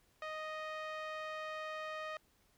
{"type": "tone with low-pass filter", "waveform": "5% pulse", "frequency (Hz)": 622.3, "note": "D#5", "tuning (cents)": 0, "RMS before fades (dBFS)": -43, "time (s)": [0.22, 2.17], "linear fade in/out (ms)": 2, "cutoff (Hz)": 1600, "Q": 0.86, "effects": ["pink hiss -72 dBFS RMS until 2.57 s"]}